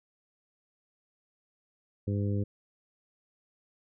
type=harmonic tone; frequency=101.3 Hz; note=G#2; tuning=43 cents flat; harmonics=1 / 2 / 3 / 4 / 5; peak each=-28 / -34 / -38 / -40 / -42 dBFS; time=2.07-2.44 s; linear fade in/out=10 ms; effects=none